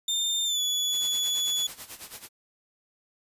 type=tone with pitch glide; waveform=30% pulse; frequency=3612 to 3417 Hz; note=A7 to G#7; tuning=+45 to +49 cents; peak=-22 dBFS; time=0.08-1.67 s; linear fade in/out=5 ms; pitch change=-96 cents; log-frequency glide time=0.45-0.61 s
type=noise with tremolo; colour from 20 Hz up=white; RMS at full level=-39 dBFS; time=0.91-2.29 s; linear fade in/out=50 ms; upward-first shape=sine; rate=9.1 Hz; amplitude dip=80%
effects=resampled to 32000 Hz